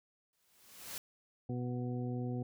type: noise with exponential growth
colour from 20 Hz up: white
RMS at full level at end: -41 dBFS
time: 0.33-0.98 s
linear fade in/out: 1 ms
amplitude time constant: 140 ms
type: harmonic tone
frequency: 123.47 Hz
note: B2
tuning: in tune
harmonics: 1 / 2 / 3 / 4 / 6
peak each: -37 / -39 / -46 / -47 / -51 dBFS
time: 1.49-2.43 s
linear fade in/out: 5 ms
effects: none